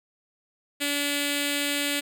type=tone with notch filter; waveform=5% pulse; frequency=287.4 Hz; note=D4; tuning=37 cents flat; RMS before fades=-27 dBFS; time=0.8-2.01 s; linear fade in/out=20 ms; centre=1000 Hz; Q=0.56; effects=none